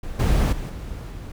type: noise with level steps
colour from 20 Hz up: brown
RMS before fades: -32 / -18 / -29 / -33 / -35 dBFS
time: 0.03-1.32 s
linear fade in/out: 5 ms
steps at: 0.19 / 0.52 / 0.69 / 1.1 s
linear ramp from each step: 10 ms
effects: none